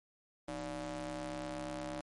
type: ring-modulated tone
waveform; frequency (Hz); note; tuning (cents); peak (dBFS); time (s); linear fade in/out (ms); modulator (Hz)
sawtooth; 136.6; C#3; -25; -32; 0.48-2.01; 5; 444
effects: MP3 48 kbps